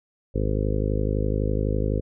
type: harmonic tone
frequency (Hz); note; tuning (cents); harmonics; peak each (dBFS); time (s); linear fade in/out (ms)
51.91; G#1; 0; 1 / 2 / 3 / 4 / 5 / 6 / 7 / 8 / 9 / 10; -25 / -27 / -32 / -33 / -33 / -35 / -36 / -33 / -33 / -34; 0.34-2.01; 20
effects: none